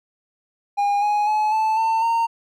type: tone with pitch steps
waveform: triangle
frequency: 812 / 832.4 / 853.4 / 874.8 / 896.8 / 919.4 Hz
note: G#5 / G#5 / G#5 / A5 / A5 / A#5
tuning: -39 / +4 / +47 / -10 / +33 / -24 cents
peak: -15 dBFS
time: 0.77-2.27 s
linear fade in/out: 20 ms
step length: 250 ms
effects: none